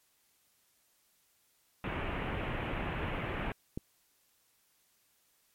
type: low-pass noise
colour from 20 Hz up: pink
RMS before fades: -36 dBFS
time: 1.84-3.52 s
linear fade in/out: 2 ms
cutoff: 2900 Hz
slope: 48 dB/octave
type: click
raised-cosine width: 3 ms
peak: -23 dBFS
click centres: 3.775 s
effects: white hiss -71 dBFS RMS until 5.54 s + MP3 64 kbps